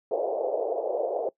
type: band-pass noise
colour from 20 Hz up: pink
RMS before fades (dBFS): -28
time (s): 0.11-1.29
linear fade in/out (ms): 2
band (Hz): 420 to 700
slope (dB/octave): 48
effects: noise-tail reverb RT60 0.1 s tail -21 dB re dry